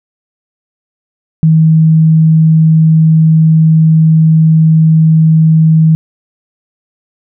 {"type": "tone", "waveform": "sine", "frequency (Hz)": 159.5, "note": "D#3", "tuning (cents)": 43, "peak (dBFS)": -3, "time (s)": [1.43, 5.95], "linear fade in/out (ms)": 0, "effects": []}